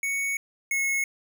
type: tone pair in turn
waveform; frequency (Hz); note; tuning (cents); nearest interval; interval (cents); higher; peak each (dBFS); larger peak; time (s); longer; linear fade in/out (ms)
square; 2223 / 2181; C#7 / C#7; +4 / -29; unison; 33; first; -26 / -24; second; 0.03-0.37 / 0.71-1.04; first; 2
effects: none